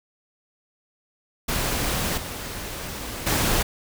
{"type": "noise with level steps", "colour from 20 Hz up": "pink", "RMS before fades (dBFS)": [-25, -33, -22], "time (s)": [1.48, 3.63], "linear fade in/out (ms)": 10, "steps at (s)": [2.17, 3.26], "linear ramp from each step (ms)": 10, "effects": []}